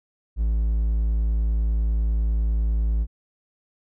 triangle tone, 55 Hz, A1, in tune, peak -17 dBFS, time 0.36-3.07 s, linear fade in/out 50 ms, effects none

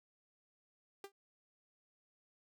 sawtooth tone with exponential decay, 397 Hz, G4, 22 cents sharp, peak -39 dBFS, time 1.04-1.12 s, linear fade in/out 2 ms, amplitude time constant 17 ms, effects none

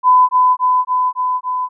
sine tone with echo, 1006 Hz, B5, 32 cents sharp, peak -6 dBFS, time 0.03-0.29 s, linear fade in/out 50 ms, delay 280 ms, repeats 5, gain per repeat -2 dB, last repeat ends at 1.69 s, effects none

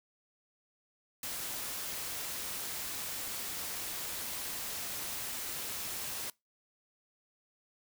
white noise, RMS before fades -39 dBFS, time 1.23-6.3 s, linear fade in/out 2 ms, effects noise-tail reverb RT60 0.2 s tail -23 dB re dry

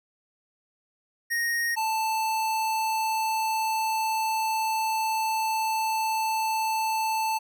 square tone pair in turn, 1864.7 / 882 Hz, A#6 / A5, 0 / +4 cents, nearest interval octave + minor second, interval 1296 cents, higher first, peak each -25 dBFS, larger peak neither, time 1.3-1.76 / 1.76-7.39 s, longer second, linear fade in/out 20 ms, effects none

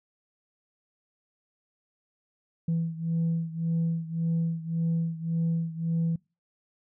sine beating tone pair, 164.81 / 166.61 Hz, E3 / E3, 0 / +19 cents, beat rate 1.8 Hz, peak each -26 / -29 dBFS, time 2.68-6.16 s, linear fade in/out 5 ms, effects noise-tail reverb RT60 0.3 s tail -26 dB re dry + tanh soft clip ceiling -21 dBFS

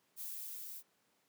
violet noise with level ramp, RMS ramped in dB -43 to -48 dBFS, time 0.16-0.83 s, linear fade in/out 50 ms, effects pink hiss -75 dBFS RMS until 1.28 s + high-pass 200 Hz 12 dB/octave

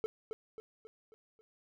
triangle tone with echo, 440 Hz, A4, in tune, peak -29 dBFS, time 0.04-0.06 s, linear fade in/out 0 ms, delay 270 ms, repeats 5, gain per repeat -6 dB, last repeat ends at 1.41 s, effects none

